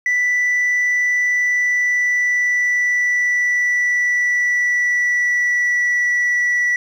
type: tone with pitch glide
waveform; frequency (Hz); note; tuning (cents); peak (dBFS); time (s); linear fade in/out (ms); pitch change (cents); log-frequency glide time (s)
sine; 1975.5 to 1952.8; B6 to B6; 0 to -20; -12; 0.06-6.76; 2; -20; 1.32-5.87
effects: tanh soft clip ceiling -13 dBFS + 8-bit